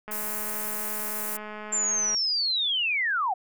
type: click train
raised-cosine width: 0.5 ms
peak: -24 dBFS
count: 439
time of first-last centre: 0.08-2.146 s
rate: 212 Hz
type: high-pass noise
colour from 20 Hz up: white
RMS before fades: -32 dBFS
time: 0.11-1.37 s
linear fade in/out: 5 ms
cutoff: 9900 Hz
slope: 12 dB/octave
type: linear sweep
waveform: sine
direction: down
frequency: 7360 to 698.5 Hz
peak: -23 dBFS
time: 1.72-3.34 s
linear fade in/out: 10 ms
effects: none